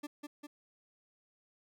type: tone with echo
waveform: 40% pulse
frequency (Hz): 293.7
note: D4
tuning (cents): 0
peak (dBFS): -38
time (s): 0.03-0.07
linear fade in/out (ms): 10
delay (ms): 200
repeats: 2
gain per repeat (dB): -3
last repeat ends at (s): 0.47
effects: none